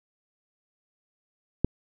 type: click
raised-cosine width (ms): 3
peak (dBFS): -8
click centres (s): 1.646
effects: none